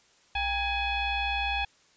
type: tone with frequency modulation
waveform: sine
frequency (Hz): 1661.2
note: G#6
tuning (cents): 0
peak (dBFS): -26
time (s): 0.35-1.65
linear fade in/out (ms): 5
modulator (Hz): 861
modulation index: 1.9
effects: white hiss -62 dBFS RMS until 1.96 s + resampled to 16000 Hz